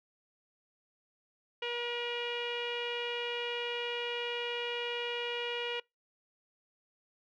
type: tone with low-pass filter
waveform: sawtooth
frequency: 478.5 Hz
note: A#4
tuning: 45 cents sharp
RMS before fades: -36 dBFS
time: 1.62-5.8 s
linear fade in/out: 5 ms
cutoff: 2800 Hz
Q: 5.9
effects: noise-tail reverb RT60 0.2 s tail -25 dB re dry